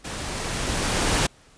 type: noise with level ramp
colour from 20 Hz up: pink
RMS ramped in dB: -33 to -20 dBFS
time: 0.04-1.27 s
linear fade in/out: 10 ms
effects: pink hiss -54 dBFS RMS until 1.57 s + resampled to 22050 Hz